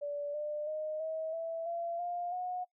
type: tone with pitch steps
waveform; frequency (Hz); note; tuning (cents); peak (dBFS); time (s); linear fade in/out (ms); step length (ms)
sine; 579 / 598 / 617.7 / 638 / 659 / 680.6 / 703 / 726.1; D5 / D5 / D#5 / D#5 / E5 / F5 / F5 / F#5; -25 / +31 / -13 / +43 / -1 / -45 / +11 / -33; -34; 0.01-2.65; 20; 330
effects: noise-tail reverb RT60 0.1 s tail -21 dB re dry